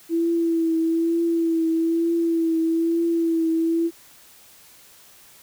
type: tone with vibrato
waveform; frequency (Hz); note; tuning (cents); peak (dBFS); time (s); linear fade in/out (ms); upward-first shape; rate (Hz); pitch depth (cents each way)
sine; 330.9; E4; +7; -18; 0.09-3.91; 50; triangle; 1.1; 34
effects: white hiss -50 dBFS RMS until 5.42 s